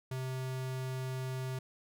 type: tone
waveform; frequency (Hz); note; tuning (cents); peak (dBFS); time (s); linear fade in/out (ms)
square; 130; C3; -11; -36; 0.11-1.59; 5
effects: none